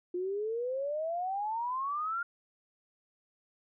sine exponential sweep, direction up, 350.3 to 1420 Hz, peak -31 dBFS, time 0.14-2.23 s, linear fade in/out 5 ms, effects none

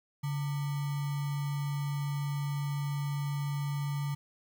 sine tone with sample-and-hold, 142.8 Hz, D3, 48 cents flat, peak -30 dBFS, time 0.23-4.15 s, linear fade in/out 10 ms, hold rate 1050 Hz, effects none

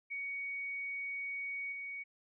sine tone with level steps, 2240 Hz, C#7, 18 cents sharp, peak -37 / -40 dBFS, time 0.1-2.04 s, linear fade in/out 20 ms, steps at 1.72 s, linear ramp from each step 5 ms, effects none

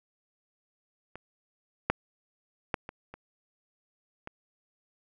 clicks, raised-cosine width 0.5 ms, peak -26 / -8 / -12 / -24 / -28 / -24 dBFS, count 6, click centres 1.156 / 1.9 / 2.742 / 2.891 / 3.14 / 4.274 s, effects none

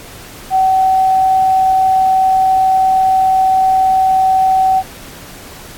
sine tone, 759 Hz, F#5, 44 cents sharp, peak -8 dBFS, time 0.5-4.83 s, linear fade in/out 50 ms, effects pink hiss -34 dBFS RMS until 5.77 s + AAC 64 kbps

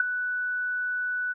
sine tone with ADSR envelope, 1485 Hz, F#6, 6 cents sharp, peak -15 dBFS, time 0-1.34 s, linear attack 3 ms, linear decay 11 ms, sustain -11 dB, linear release 27 ms, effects none

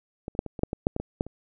clicks, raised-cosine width 2 ms, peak -20 / -29 / -8 / -21 / -22 / -8 / -16 / -7 / -15 / -18 / -11 / -26 dBFS, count 12, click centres 0.281 / 0.351 / 0.391 / 0.463 / 0.592 / 0.634 / 0.731 / 0.869 / 0.964 / 1 / 1.209 / 1.266 s, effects none

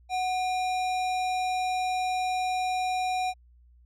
sine tone with sample-and-hold, 740 Hz, F#5, in tune, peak -25 dBFS, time 0.09-3.34 s, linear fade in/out 50 ms, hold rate 3150 Hz, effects added 60 Hz sine -54 dBFS peak until 3.85 s + low-pass 7000 Hz 12 dB/octave

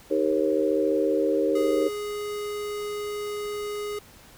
sine chord, Eb dominant seventh, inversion none, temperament equal with one note detuned, 311.1 / 392 / 466.2 / 540.8 Hz, Eb4 / G4 / Bb4 / Db5, 0 / 0 / 0 / -43 cents, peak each -26 dBFS, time 0.1-1.89 s, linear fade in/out 20 ms
square tone, 415.3 Hz, G#4, in tune, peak -30 dBFS, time 1.55-3.99 s, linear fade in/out 5 ms
effects pink hiss -51 dBFS RMS until 4.37 s

